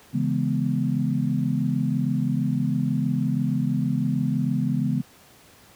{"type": "chord", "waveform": "sine", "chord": "C# minor seventh", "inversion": "none", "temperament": "equal", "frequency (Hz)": [138.59, 164.81, 207.7, 246.9], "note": ["C#3", "E3", "G#3", "B3"], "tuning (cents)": [0, 0, 0, 0], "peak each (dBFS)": [-25, -27, -27, -26], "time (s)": [0.13, 5.02], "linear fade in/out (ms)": 20, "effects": ["pink hiss -52 dBFS RMS until 5.75 s", "high-pass 80 Hz 12 dB/octave"]}